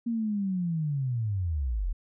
sine linear sweep, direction down, 237.1 to 36.71 Hz, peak -26 dBFS, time 0.06-1.93 s, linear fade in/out 10 ms, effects none

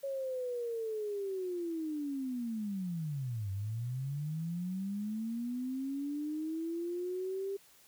sine linear two-way sweep, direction down then up, 554.4 to 95 to 397.7 Hz, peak -34 dBFS, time 0.03-7.57 s, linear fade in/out 10 ms, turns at 3.51 s, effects white hiss -62 dBFS RMS until 7.87 s

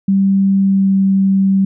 sine tone with pitch glide, 195 to 193.65 Hz, G3 to G3, -9 to -21 cents, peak -9 dBFS, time 0.08-1.65 s, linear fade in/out 5 ms, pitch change -12 cents, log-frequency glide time 0.59-0.94 s, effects none

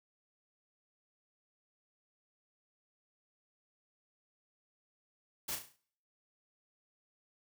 white noise with echo, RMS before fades -38 dBFS, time 5.48-5.56 s, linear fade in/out 10 ms, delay 34 ms, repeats 6, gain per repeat -6 dB, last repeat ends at 5.764 s, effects noise-tail reverb RT60 0.6 s tail -23 dB re dry

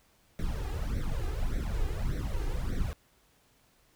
brown noise with flanger, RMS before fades -31 dBFS, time 0.39-2.93 s, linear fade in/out 0 ms, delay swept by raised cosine 0.5 to 2.5 ms, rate 1.7 Hz, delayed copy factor +1, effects pink hiss -66 dBFS RMS until 3.95 s

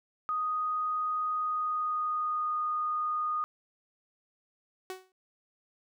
sine tone with pitch glide, 1244.5 to 1230.9 Hz, D#6 to D#6, 0 to -19 cents, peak -28 dBFS, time 0.29-3.44 s, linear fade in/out 0 ms, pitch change -19 cents, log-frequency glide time 1.35-2.58 s
sawtooth tone with exponential decay, 373.6 Hz, F#4, 17 cents sharp, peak -30 dBFS, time 4.9-5.12 s, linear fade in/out 1 ms, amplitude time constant 46 ms
effects none

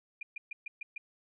sine tone bursts, 2420 Hz, D#7, 49 cents flat, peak -37 dBFS, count 6, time 0.21-0.98 s, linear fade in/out 5 ms, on 20 ms, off 130 ms, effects none

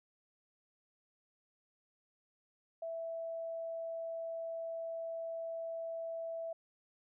sine tone, 660 Hz, E5, 2 cents sharp, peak -38 dBFS, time 2.82-6.53 s, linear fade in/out 5 ms, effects none

